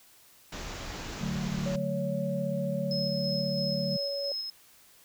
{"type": "low-pass noise", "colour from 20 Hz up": "pink", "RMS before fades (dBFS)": -39, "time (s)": [0.52, 1.76], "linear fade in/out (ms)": 5, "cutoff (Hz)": 7400, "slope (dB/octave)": 96}
{"type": "chord", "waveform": "sine", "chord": "D major", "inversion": "none", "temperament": "equal", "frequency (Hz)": [146.83, 185, 220], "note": ["D3", "F#3", "A3"], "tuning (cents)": [0, 0, 0], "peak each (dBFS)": [-34, -33, -36], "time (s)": [1.21, 3.97], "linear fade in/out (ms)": 5}
{"type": "tone", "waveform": "sine", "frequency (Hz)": 560, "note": "C#5", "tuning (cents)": 18, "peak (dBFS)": -32, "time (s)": [1.66, 4.32], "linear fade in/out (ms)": 2}
{"type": "tone with tremolo", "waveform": "sine", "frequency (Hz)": 5160, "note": "E8", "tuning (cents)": -38, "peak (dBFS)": -31, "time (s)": [2.91, 4.5], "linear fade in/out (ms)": 2, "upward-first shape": "square", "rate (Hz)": 3, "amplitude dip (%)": 30}
{"effects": ["white hiss -58 dBFS RMS until 5.04 s"]}